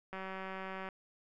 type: click train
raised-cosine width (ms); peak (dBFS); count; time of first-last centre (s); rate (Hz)
0.5; -28; 145; 0.13-0.888; 190
effects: none